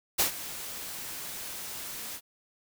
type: noise with ADSR envelope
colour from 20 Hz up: white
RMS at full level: -23 dBFS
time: 0.18-2.21 s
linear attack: 18 ms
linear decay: 110 ms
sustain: -16 dB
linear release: 60 ms
effects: none